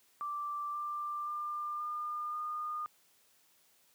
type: tone with pitch steps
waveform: sine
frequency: 1173 / 1184.6 / 1196.3 / 1208.1 / 1220 Hz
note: D6 / D6 / D6 / D6 / D#6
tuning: -2 / +15 / +32 / +49 / -34 cents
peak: -35 dBFS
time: 0.21-2.86 s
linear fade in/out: 0 ms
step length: 530 ms
effects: white hiss -68 dBFS RMS until 3.94 s + high-pass 100 Hz 12 dB/octave